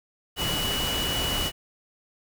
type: tone in noise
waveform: sine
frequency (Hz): 2940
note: F#7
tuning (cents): -12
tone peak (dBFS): -28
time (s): 0.36-1.52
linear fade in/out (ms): 50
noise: pink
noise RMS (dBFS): -29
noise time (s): 0.36-1.52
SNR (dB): -2
effects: none